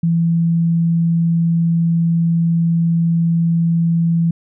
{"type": "tone", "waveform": "sine", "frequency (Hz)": 167.2, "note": "E3", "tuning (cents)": 25, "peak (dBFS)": -12, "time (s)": [0.03, 4.31], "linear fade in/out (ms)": 5, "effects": []}